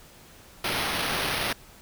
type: noise with sample-and-hold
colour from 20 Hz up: white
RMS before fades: -28 dBFS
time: 0.64-1.53 s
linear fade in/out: 5 ms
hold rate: 7350 Hz
effects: pink hiss -51 dBFS RMS until 1.81 s